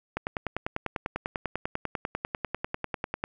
click train, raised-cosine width 0.5 ms, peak -14 dBFS, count 32, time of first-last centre 0.17-3.239 s, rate 10.1 Hz, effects none

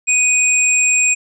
sine tone pair together, 2489 / 7459 Hz, D#7 / A#8, 0 / 0 cents, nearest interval octave + perfect fifth, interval 1900 cents, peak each -14 dBFS, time 0.07-1.15 s, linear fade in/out 20 ms, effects none

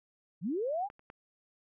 sine linear sweep, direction up, 142.4 to 842 Hz, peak -30 dBFS, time 0.41-0.89 s, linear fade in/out 50 ms
clicks, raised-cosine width 0.5 ms, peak -33 / -42 / -32 dBFS, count 3, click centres 0.901 / 0.994 / 1.101 s
effects none

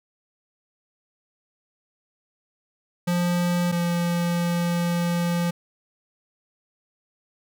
square tone pair in turn, 175.4 / 172.69 Hz, F3 / F3, +8 / -19 cents, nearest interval unison, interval 27 cents, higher first, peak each -21 / -22 dBFS, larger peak first, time 3.07-3.72 / 3.72-5.51 s, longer second, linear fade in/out 10 ms, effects none

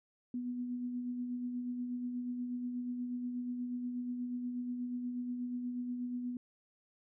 sine tone with tremolo, 246 Hz, B3, 7 cents flat, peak -34 dBFS, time 0.34-6.37 s, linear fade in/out 2 ms, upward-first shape sine, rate 8.3 Hz, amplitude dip 35%, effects none

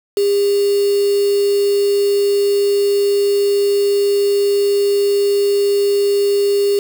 sine tone with quantisation, 403.1 Hz, G4, 48 cents sharp, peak -12 dBFS, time 0.17-6.79 s, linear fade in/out 2 ms, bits 4, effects none

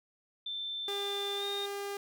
sine tone with pitch glide, 3551 to 3680 Hz, A7 to A#7, +15 to -23 cents, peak -35 dBFS, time 0.46-1.66 s, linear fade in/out 5 ms, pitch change +62 cents, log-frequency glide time 1.37-1.44 s
sawtooth tone, 401.8 Hz, G4, 43 cents sharp, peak -32 dBFS, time 0.88-1.97 s, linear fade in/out 2 ms
effects none

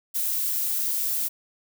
violet noise, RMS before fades -26 dBFS, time 0.14-1.29 s, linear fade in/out 20 ms, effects none

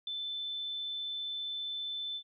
sine tone with ADSR envelope, 3525 Hz, A7, 2 cents sharp, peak -33 dBFS, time 0.07-2.23 s, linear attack 3 ms, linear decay 7 ms, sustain -2 dB, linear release 70 ms, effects none

